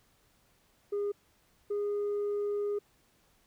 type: tone pair in turn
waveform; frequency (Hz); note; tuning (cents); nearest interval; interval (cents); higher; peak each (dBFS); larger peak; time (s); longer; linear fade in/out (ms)
sine; 407.8 / 410.6; G#4 / G#4; -32 / -20; unison; 12; second; -27; neither; 0.92-1.12 / 1.7-2.79; second; 10
effects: tanh soft clip ceiling -28 dBFS + pink hiss -68 dBFS RMS until 3.46 s